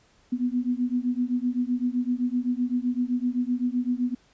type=beating tone pair; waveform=sine; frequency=243.3 / 251.1 Hz; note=B3 / B3; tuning=-26 / +29 cents; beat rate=7.8 Hz; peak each=-26 dBFS; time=0.32-4.15 s; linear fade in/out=10 ms; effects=pink hiss -61 dBFS RMS until 4.33 s + resampled to 16000 Hz